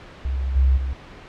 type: tone with level steps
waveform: sine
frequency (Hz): 66.1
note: C2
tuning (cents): +18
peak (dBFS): -21 / -13 / -22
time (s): 0.25-0.93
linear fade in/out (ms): 0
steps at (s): 0.55 / 0.76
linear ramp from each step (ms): 20
effects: pink hiss -42 dBFS RMS until 1.28 s + low-pass 3000 Hz 12 dB/octave